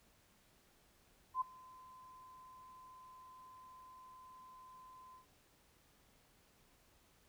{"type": "tone with ADSR envelope", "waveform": "sine", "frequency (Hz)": 1027, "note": "C6", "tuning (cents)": -33, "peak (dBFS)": -31, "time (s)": [1.34, 5.26], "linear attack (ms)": 71, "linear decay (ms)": 11, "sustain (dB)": -24, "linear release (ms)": 110, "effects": ["pink hiss -70 dBFS RMS until 7.28 s"]}